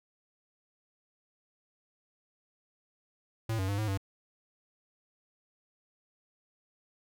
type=tone with pitch steps; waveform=square; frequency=112.3 / 95 / 100.5 / 107.9 / 97.3 Hz; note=A2 / F#2 / G2 / A2 / G2; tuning=+36 / +46 / +44 / -33 / -12 cents; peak=-30 dBFS; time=3.49-3.975 s; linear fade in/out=5 ms; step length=97 ms; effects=none